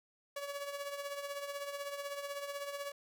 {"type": "tone with tremolo", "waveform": "sawtooth", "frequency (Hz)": 567, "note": "C#5", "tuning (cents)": 39, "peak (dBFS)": -33, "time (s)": [0.36, 2.92], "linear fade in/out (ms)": 5, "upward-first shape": "triangle", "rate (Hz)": 16, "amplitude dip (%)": 65, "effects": []}